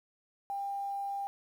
sine tone, 797 Hz, G5, 28 cents sharp, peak -33 dBFS, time 0.5-1.27 s, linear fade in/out 0 ms, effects 10-bit

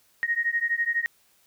sine beating tone pair, 1864.7 / 1876.7 Hz, A#6 / A#6, 0 / +11 cents, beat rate 12 Hz, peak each -26 dBFS, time 0.23-1.06 s, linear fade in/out 0 ms, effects white hiss -63 dBFS RMS until 1.46 s

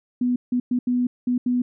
sine tone bursts at uneven times, 246.9 Hz, B3, in tune, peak -18 dBFS, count 6, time 0.21-0.36 / 0.52-0.6 / 0.71-0.79 / 0.87-1.07 / 1.27-1.38 / 1.46-1.62 s, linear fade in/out 5 ms, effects none

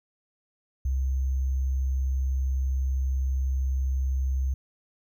sine tone with sample-and-hold, 66.1 Hz, C2, 18 cents sharp, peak -23 dBFS, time 0.85-4.54 s, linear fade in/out 5 ms, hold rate 6300 Hz, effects none

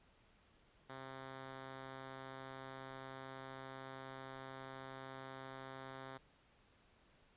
5% pulse tone, 132.8 Hz, C3, 26 cents sharp, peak -37 dBFS, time 0.89-6.18 s, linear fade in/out 10 ms, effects pink hiss -70 dBFS RMS until 7.36 s + resampled to 8000 Hz

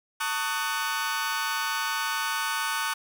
sawtooth chord, D# half-diminished seventh, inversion second, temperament just, 896 / 1120.1 / 1244.5 / 1493.4 Hz, A5 / C#6 / D#6 / F#6, +31 / +18 / 0 / +16 cents, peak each -29 / -29 / -30 / -27 dBFS, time 0.2-2.94 s, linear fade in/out 10 ms, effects none

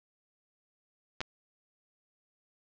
clicks, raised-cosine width 0.2 ms, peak -16 dBFS, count 2, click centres 1.206 / 1.214 s, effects low-pass 5000 Hz 12 dB/octave

